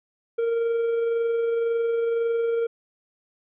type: tone with amplitude modulation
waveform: triangle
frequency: 462.9 Hz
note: A#4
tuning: 12 cents flat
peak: -18 dBFS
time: 0.38-2.67 s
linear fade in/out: 10 ms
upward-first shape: sine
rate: 21.9 Hz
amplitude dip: 25%
effects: resampled to 8000 Hz